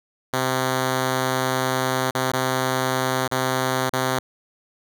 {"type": "tone with dropouts", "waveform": "5% pulse", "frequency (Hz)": 130, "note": "C3", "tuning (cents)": -11, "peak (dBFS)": -9, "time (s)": [0.33, 4.19], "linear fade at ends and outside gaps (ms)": 5, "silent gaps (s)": [[2.109, 2.149], [2.318, 2.334], [3.278, 3.314], [3.895, 3.933]], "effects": []}